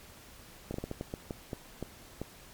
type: slowing click train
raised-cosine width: 2 ms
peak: -22 dBFS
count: 11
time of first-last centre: 0.71-2.216 s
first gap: 32 ms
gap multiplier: 1.32
effects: pink hiss -53 dBFS RMS until 2.53 s + MP3 96 kbps